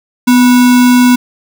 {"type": "tone with sample-and-hold", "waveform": "sine", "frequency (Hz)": 248.4, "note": "B3", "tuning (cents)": 10, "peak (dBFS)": -3, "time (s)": [0.27, 1.16], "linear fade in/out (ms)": 10, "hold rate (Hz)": 1225, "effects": []}